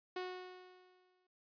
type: tone with exponential decay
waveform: sawtooth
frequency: 366.3 Hz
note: F#4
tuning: 17 cents flat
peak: -34 dBFS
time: 0.16-1.27 s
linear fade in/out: 5 ms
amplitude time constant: 240 ms
effects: noise-tail reverb RT60 0.1 s tail -25 dB re dry + resampled to 11025 Hz